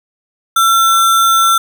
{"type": "tone with sample-and-hold", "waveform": "sine", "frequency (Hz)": 1349, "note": "E6", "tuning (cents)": 40, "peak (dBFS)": -7, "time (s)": [0.56, 1.58], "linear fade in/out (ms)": 5, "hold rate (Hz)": 4900, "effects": []}